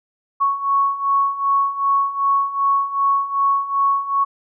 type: beating tone pair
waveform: sine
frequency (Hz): 1107 / 1109.6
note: C#6 / C#6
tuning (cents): -3 / +1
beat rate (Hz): 2.6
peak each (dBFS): -21 / -17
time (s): 0.4-4.25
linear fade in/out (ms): 20
effects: none